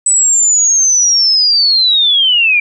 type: linear sweep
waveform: sine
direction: down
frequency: 8000 to 2346 Hz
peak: -7 dBFS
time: 0.06-2.6 s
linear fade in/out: 5 ms
effects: none